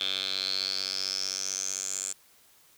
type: tone with band-pass filter sweep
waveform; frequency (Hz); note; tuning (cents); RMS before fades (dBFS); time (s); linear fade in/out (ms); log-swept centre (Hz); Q
10% pulse; 95.6; G2; -43; -32; 0-2.13; 10; 3500 to 7500; 8.7
effects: white hiss -60 dBFS RMS until 2.77 s